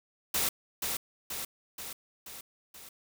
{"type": "noise with echo", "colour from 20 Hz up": "white", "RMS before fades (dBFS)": -29, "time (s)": [0.34, 0.49], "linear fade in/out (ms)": 5, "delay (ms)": 480, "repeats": 5, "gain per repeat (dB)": -4, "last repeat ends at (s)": 2.89, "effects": []}